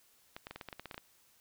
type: clicks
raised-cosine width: 0.3 ms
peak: -27 dBFS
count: 12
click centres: 0.365 / 0.469 / 0.51 / 0.56 / 0.612 / 0.687 / 0.728 / 0.796 / 0.857 / 0.912 / 0.944 / 0.979 s
effects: white hiss -67 dBFS RMS until 1.4 s